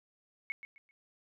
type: tone with echo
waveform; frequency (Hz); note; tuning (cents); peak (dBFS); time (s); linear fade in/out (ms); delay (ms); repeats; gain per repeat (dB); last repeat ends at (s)
sine; 2200; C#7; -14; -33; 0.5-0.52; 0; 130; 3; -11; 0.91
effects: none